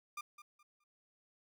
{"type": "tone with echo", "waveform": "30% pulse", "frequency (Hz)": 1200, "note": "D6", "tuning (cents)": 37, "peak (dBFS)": -38, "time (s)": [0.17, 0.21], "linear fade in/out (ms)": 5, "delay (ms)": 210, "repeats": 3, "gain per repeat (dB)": -12, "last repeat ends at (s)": 0.84, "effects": []}